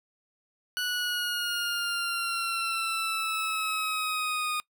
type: exponential sweep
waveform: 20% pulse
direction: down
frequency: 1478 to 1231 Hz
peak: -23 dBFS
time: 0.77-4.6 s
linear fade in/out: 0 ms
effects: noise-tail reverb RT60 0.1 s tail -23 dB re dry